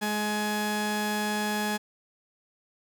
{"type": "tone pair together", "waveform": "sawtooth", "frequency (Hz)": [210.5, 842], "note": ["G#3", "G#5"], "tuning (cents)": [24, 24], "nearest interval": "2 octaves", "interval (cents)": 2400, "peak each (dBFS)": -25, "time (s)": [0.01, 1.78], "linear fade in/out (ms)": 20, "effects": []}